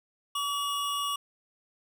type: tone pair together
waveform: square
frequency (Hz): 1140.4 / 2876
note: C#6 / F#7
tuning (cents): +49 / -50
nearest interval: octave + major third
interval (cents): 1601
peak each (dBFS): -31 / -34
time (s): 0.35-1.16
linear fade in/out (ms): 5
effects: none